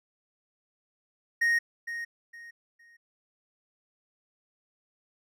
triangle tone with echo, 1864.7 Hz, A#6, in tune, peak -20 dBFS, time 1.41-1.59 s, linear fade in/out 10 ms, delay 460 ms, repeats 3, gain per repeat -11 dB, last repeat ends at 2.97 s, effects none

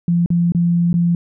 sine tone with dropouts, 172 Hz, F3, 26 cents flat, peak -12 dBFS, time 0.08-1.15 s, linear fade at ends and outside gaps 2 ms, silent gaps 0.261-0.303 / 0.521-0.548 / 0.93-0.94 s, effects none

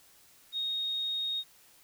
sine tone, 3729 Hz, A#7, in tune, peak -30 dBFS, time 0.52-1.44 s, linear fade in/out 50 ms, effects white hiss -60 dBFS RMS until 1.83 s

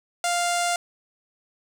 sawtooth tone with low-pass filter, 698.5 Hz, F5, in tune, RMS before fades -24 dBFS, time 0.24-0.76 s, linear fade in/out 2 ms, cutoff 8400 Hz, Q 2.7, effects 7-bit

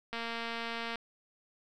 click train, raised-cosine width 0.3 ms, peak -22 dBFS, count 192, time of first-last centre 0.13-0.957 s, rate 231 Hz, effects none

